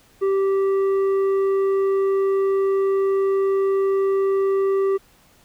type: tone with tanh clipping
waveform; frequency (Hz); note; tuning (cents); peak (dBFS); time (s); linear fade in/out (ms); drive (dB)
sine; 389.6; G4; -11; -18; 0.21-4.98; 20; 7
effects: pink hiss -55 dBFS RMS until 5.44 s